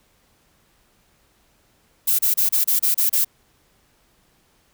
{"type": "noise bursts", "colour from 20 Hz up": "violet", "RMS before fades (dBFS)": -18, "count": 8, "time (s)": [2.07, 3.247], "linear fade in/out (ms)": 10, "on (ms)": 120, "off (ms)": 31, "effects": ["pink hiss -61 dBFS RMS until 4.73 s"]}